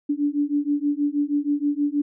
sine beating tone pair, 287.1 / 293.4 Hz, D4 / D4, -39 / -2 cents, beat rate 6.3 Hz, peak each -23 dBFS, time 0.09-2.02 s, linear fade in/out 10 ms, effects none

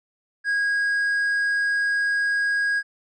triangle tone, 1642 Hz, G#6, 20 cents flat, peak -18 dBFS, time 0.44-2.83 s, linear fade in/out 50 ms, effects resampled to 22050 Hz

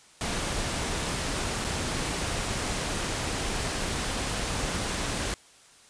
pink noise with dropouts, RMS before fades -30 dBFS, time 0.21-5.34 s, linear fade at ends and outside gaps 0 ms, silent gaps 1.643-1.647 s, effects white hiss -55 dBFS RMS until 5.89 s + resampled to 22050 Hz

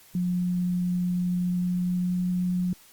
sine tone with pitch glide, 178.7 to 180.05 Hz, F3 to F#3, +40 to -47 cents, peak -23 dBFS, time 0.15-2.73 s, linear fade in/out 2 ms, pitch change +13 cents, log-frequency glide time 1.5-2.27 s, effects white hiss -54 dBFS RMS until 2.92 s + Opus 48 kbps

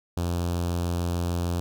sawtooth tone with notch filter, 86.7 Hz, F2, 12 cents flat, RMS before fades -27 dBFS, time 0.17-1.6 s, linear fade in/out 0 ms, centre 2000 Hz, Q 1.1, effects none

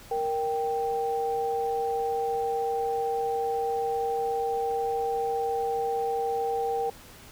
sine tone pair together, 466.2 / 784.1 Hz, A#4 / G5, 0 / 0 cents, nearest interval major sixth, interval 900 cents, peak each -28 dBFS, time 0.11-6.9 s, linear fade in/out 5 ms, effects pink hiss -49 dBFS RMS until 7.31 s

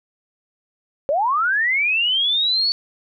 sine linear sweep, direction up, 532 to 4500 Hz, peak -16 dBFS, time 1.09-2.72 s, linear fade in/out 0 ms, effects none

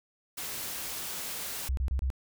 white noise, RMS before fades -37 dBFS, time 0.37-1.69 s, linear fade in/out 10 ms
sine tone bursts, 65.41 Hz, C2, in tune, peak -26 dBFS, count 4, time 1.69-2.102 s, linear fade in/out 0 ms, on 82 ms, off 28 ms
effects none

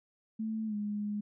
sine tone with pitch glide, 220 to 207.7 Hz, A3 to G#3, 0 to 0 cents, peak -32 dBFS, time 0.39-1.21 s, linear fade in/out 10 ms, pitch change -100 cents, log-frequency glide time 0.66-0.75 s, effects none

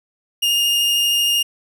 40% pulse tone with vibrato, 2833 Hz, F7, 24 cents sharp, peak -14 dBFS, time 0.42-1.43 s, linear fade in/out 10 ms, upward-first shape sine, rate 13 Hz, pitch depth 9 cents each way, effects none

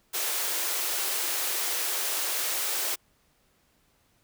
white high-pass noise, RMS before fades -29 dBFS, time 0.13-2.96 s, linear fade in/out 20 ms, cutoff 320 Hz, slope 96 dB/octave, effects pink hiss -67 dBFS RMS until 4.23 s

